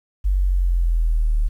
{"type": "exponential sweep", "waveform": "sine", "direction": "down", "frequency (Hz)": [48.6, 36.98], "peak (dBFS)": -15, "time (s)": [0.24, 1.49], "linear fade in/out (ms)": 20, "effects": ["9-bit"]}